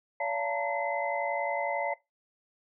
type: tone cluster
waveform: sine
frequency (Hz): 570 / 688 / 883 / 934 / 2045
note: C#5 / F5 / A5 / A#5 / C7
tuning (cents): +48 / -26 / +6 / +3 / -40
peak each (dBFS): -33 / -35 / -34 / -39 / -34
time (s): 0.2-1.94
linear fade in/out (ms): 5
effects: noise-tail reverb RT60 0.2 s tail -20 dB re dry